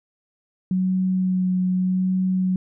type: tone with vibrato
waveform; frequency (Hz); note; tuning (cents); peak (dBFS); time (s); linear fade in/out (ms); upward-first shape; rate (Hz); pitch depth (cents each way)
sine; 185; F#3; 0; -18; 0.71-2.56; 2; sine; 0.83; 13
effects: none